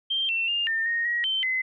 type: tone with pitch steps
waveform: sine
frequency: 3162 / 2697 / 2812 / 1806 / 1859 / 1901 / 3096 / 2041 Hz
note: G7 / E7 / F7 / A6 / A#6 / A#6 / G7 / C7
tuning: +14 / +39 / +11 / +45 / -5 / +33 / -22 / -44 cents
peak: -23 dBFS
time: 0.1-1.62 s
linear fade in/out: 10 ms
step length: 190 ms
effects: none